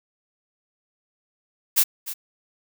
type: noise with echo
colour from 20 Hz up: blue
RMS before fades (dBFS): -17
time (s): 1.76-1.84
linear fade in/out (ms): 20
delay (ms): 300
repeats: 1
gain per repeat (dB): -14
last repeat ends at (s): 2.14
effects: none